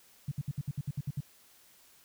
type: tone bursts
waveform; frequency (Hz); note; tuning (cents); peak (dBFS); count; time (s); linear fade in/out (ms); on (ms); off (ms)
sine; 141.1; C#3; +31; -30; 10; 0.28-1.206; 5; 35; 64
effects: white hiss -61 dBFS RMS until 2.04 s